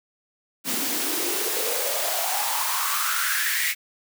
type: noise with high-pass filter sweep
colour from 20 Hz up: white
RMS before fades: -25 dBFS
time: 0.64-3.75 s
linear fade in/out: 50 ms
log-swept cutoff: 220 to 2100 Hz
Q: 6.2
effects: none